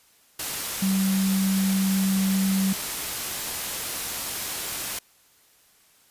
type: tone in noise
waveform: sine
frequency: 192.3 Hz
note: G3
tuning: 33 cents flat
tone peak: -20 dBFS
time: 0.82-2.73 s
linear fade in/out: 5 ms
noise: white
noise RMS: -30 dBFS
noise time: 0.39-4.99 s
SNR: +7 dB
effects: white hiss -59 dBFS RMS until 6.1 s + resampled to 32000 Hz